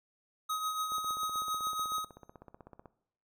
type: tone with tremolo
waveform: square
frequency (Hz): 1263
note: D#6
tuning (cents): +26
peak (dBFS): -31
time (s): 0.49-2.05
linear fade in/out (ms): 10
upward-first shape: triangle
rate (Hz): 7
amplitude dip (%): 55
type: click train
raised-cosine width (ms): 1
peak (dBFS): -35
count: 32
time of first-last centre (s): 0.92-2.857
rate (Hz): 16
effects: noise-tail reverb RT60 0.7 s tail -18 dB re dry